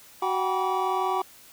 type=tone cluster; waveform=triangle; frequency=373.7 / 745 / 785 / 970 / 1148 Hz; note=F#4 / F#5 / G5 / B5 / D6; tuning=+17 / +12 / +2 / -31 / -40 cents; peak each=-28 dBFS; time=0.22-1.22 s; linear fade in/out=5 ms; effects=white hiss -51 dBFS RMS until 1.52 s